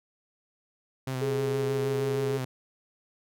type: tone with vibrato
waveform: sawtooth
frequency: 130 Hz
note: C3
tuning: 11 cents flat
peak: -26 dBFS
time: 1.07-2.45 s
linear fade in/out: 5 ms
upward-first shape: square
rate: 6.4 Hz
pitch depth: 22 cents each way
type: tone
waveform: sine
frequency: 415.3 Hz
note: G#4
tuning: in tune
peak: -27 dBFS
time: 1.21-2.38 s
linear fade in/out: 10 ms
effects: none